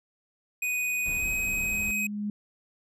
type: tone with pitch glide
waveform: square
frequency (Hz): 2489 to 2524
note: D#7 to D#7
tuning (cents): 0 to +24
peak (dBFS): -27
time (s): 0.62-2.07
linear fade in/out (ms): 5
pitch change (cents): +24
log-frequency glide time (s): 1.16-1.26
type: tone with exponential growth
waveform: sine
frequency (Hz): 207.5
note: G#3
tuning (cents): -1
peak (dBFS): -27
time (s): 0.64-2.3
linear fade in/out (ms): 2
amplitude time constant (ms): 360
type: noise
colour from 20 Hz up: brown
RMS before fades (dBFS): -39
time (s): 1.06-1.91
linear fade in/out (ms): 0
effects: none

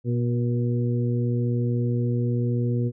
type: harmonic tone with a mistuned harmonic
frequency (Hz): 120.9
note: B2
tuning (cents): -36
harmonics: 1 / 2 / 3 / 4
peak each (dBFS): -22 / -28 / -32 / -34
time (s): 0.04-2.92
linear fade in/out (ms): 50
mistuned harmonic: 4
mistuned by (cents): -17
effects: none

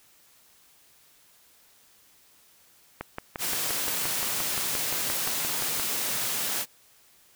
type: click train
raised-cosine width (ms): 0.5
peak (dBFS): -17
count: 17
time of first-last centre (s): 3.01-5.797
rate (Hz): 5.74
type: high-pass noise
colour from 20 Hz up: white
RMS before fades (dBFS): -29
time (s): 3.38-6.66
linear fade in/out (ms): 50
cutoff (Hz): 100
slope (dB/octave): 96
effects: white hiss -59 dBFS RMS until 7.35 s

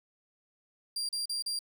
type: tone bursts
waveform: 35% pulse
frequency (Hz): 4758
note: D8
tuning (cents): +22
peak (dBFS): -30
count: 4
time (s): 0.96-1.591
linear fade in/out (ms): 5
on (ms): 130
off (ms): 37
effects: none

